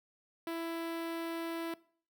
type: tone with notch filter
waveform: sawtooth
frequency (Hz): 332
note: E4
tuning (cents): +12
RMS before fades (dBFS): -38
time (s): 0.47-1.74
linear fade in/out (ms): 2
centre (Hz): 6800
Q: 0.96
effects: noise-tail reverb RT60 0.5 s tail -21 dB re dry